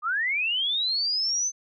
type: linear sweep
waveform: sine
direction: up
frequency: 1174.7 to 6230 Hz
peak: -23 dBFS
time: 0.02-1.52 s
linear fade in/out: 50 ms
effects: none